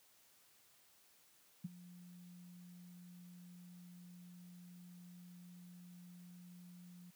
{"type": "tone with ADSR envelope", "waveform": "sine", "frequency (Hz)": 177.4, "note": "F3", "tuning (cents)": 27, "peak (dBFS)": -37, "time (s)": [1.64, 7.11], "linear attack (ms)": 9, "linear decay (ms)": 23, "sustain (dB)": -17, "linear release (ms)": 13, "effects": ["white hiss -69 dBFS RMS until 7.15 s", "high-pass 60 Hz 12 dB/octave"]}